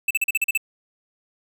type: tone bursts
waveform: square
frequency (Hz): 2637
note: E7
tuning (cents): 0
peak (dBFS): -18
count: 8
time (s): 0.08-0.576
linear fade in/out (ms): 5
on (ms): 27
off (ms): 40
effects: none